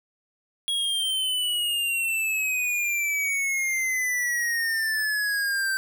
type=exponential sweep; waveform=square; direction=down; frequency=3322 to 1552 Hz; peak=-24 dBFS; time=0.68-5.77 s; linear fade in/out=0 ms; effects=none